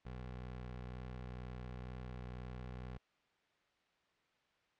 20% pulse tone with vibrato, 62.1 Hz, B1, 10 cents sharp, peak -40 dBFS, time 0.05-2.98 s, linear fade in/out 10 ms, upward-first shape sine, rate 1.2 Hz, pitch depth 9 cents each way, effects white hiss -75 dBFS RMS until 4.79 s + low-pass 3000 Hz 12 dB/octave

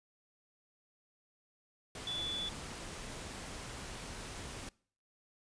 sine tone in noise, 3455 Hz, A7, 32 cents flat, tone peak -36 dBFS, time 2.07-2.49 s, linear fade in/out 2 ms, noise pink, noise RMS -45 dBFS, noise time 1.95-4.69 s, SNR +6 dB, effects noise-tail reverb RT60 0.5 s tail -24 dB re dry + resampled to 22050 Hz

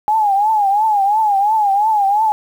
sine tone with vibrato, 831 Hz, G#5, 1 cent sharp, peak -11 dBFS, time 0.08-2.32 s, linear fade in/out 0 ms, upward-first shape triangle, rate 2.9 Hz, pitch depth 130 cents each way, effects 7-bit

